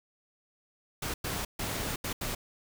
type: noise bursts at uneven times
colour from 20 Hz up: pink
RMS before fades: -34 dBFS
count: 5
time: 1.02-1.14 / 1.24-1.45 / 1.59-1.96 / 2.04-2.13 / 2.21-2.35 s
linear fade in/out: 5 ms
effects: none